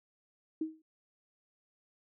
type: tone with exponential decay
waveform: sine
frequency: 316.5 Hz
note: D#4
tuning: 30 cents sharp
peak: -28 dBFS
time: 0.61-0.82 s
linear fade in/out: 5 ms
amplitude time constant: 44 ms
effects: none